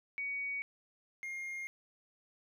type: tone pair in turn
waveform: sine / triangle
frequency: 2250 / 2128 Hz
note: C#7 / C7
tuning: +25 / +29 cents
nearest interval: minor second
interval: 96 cents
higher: first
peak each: -35 / -37 dBFS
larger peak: first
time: 0.18-0.62 / 1.23-1.67 s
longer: neither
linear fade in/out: 0 ms
effects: none